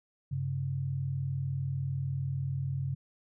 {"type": "tone pair together", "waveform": "sine", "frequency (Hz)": [96.66, 136.7], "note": ["G2", "C#3"], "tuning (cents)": [-24, -24], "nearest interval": "tritone", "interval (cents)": 600, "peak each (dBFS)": [-36, -31], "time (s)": [0.31, 2.95], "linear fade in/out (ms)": 10, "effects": []}